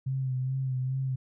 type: tone with vibrato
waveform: sine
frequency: 130.81 Hz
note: C3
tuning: in tune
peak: -27 dBFS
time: 0.06-1.16 s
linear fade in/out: 10 ms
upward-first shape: sine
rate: 2.4 Hz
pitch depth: 37 cents each way
effects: none